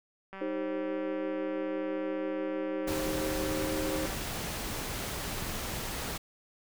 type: click train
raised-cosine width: 0.5 ms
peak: -29 dBFS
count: 736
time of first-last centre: 0.33-4.138 s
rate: 193 Hz
type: chord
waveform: sine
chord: C minor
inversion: first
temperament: equal with one note detuned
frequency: 311.1 / 392 / 533.3 Hz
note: Eb4 / G4 / C5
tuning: 0 / 0 / +33 cents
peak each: -34 / -39 / -35 dBFS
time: 0.41-4.06 s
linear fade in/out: 5 ms
type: noise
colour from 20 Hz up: pink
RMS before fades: -36 dBFS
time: 2.87-6.18 s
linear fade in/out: 10 ms
effects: none